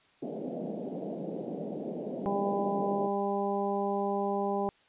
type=band-pass noise; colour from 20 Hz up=pink; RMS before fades=-37 dBFS; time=0.22-3.08 s; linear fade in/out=10 ms; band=170 to 680 Hz; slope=48 dB/octave
type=harmonic tone; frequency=200 Hz; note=G3; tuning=35 cents sharp; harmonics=1 / 2 / 3 / 4 / 5; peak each=-34 / -32 / -36 / -33 / -39 dBFS; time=2.26-4.69 s; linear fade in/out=0 ms
effects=white hiss -64 dBFS RMS until 4.88 s + resampled to 8000 Hz